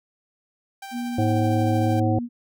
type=tone with tremolo; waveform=sawtooth; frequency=784 Hz; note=G5; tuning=in tune; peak=-30 dBFS; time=0.82-2 s; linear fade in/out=5 ms; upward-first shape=sine; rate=13 Hz; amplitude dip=30%
type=tone with pitch glide; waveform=sine; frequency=241 to 239.5 Hz; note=B3 to A#3; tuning=-42 to +47 cents; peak=-26 dBFS; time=0.91-2.29 s; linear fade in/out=50 ms; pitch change=-11 cents; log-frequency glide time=1.66-1.85 s
type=harmonic tone; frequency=106.9 Hz; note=A2; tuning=49 cents flat; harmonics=1 / 3 / 5 / 7; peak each=-21 / -24 / -28 / -27 dBFS; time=1.18-2.19 s; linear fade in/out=5 ms
effects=none